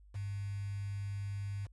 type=tone with quantisation; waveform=sine; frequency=100 Hz; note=G2; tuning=35 cents sharp; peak=-36 dBFS; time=0.14-1.67 s; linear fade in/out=20 ms; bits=9; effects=added 50 Hz sine -56 dBFS peak until 1.72 s + resampled to 24000 Hz